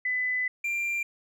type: tone pair in turn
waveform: sine / triangle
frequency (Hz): 2004 / 2377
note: B6 / D7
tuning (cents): +25 / +20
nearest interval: minor third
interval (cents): 295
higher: second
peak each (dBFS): -25 / -25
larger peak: neither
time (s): 0.05-0.48 / 0.64-1.03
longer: first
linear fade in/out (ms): 5
effects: none